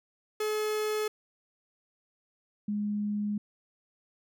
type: tone pair in turn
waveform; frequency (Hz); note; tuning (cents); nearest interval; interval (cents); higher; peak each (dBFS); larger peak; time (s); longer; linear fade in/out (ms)
45% pulse / sine; 427.3 / 207.6; G#4 / G#3; +49 / 0; octave; 1249; first; -28; neither; 0.4-1.08 / 2.68-3.38; second; 5
effects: none